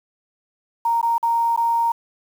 sine tone with dropouts, 929 Hz, A#5, 6 cents flat, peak -16 dBFS, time 0.85-1.92 s, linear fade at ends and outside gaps 5 ms, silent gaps 1.014-1.028 / 1.181-1.228 / 1.563-1.574 s, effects 7-bit

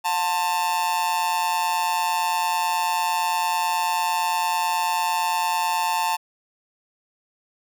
45% pulse tone with amplitude modulation, 890 Hz, A5, 20 cents sharp, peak -17 dBFS, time 0.04-6.17 s, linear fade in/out 20 ms, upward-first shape sine, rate 169 Hz, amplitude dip 80%, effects none

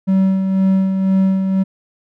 triangle tone with tremolo, 191.1 Hz, G3, 44 cents flat, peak -8 dBFS, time 0.07-1.64 s, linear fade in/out 20 ms, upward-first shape sine, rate 2 Hz, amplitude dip 45%, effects none

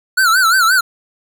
square tone with vibrato, 1427 Hz, F6, 37 cents sharp, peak -10 dBFS, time 0.17-0.81 s, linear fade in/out 10 ms, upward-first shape sine, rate 5.7 Hz, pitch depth 150 cents each way, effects none

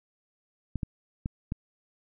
clicks, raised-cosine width 5 ms, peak -18 dBFS, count 4, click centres 0.757 / 0.832 / 1.259 / 1.521 s, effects none

